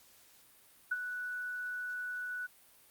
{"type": "tone with ADSR envelope", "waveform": "sine", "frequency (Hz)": 1480, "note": "F#6", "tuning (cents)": 0, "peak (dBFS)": -28, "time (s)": [0.91, 2.47], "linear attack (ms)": 9, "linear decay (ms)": 33, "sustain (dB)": -8, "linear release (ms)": 15, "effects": ["white hiss -62 dBFS RMS until 2.9 s", "Opus 48 kbps"]}